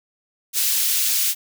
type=high-pass noise; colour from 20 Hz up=white; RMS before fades=-20 dBFS; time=0.53-1.35 s; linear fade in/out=50 ms; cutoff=2900 Hz; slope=12 dB/octave; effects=none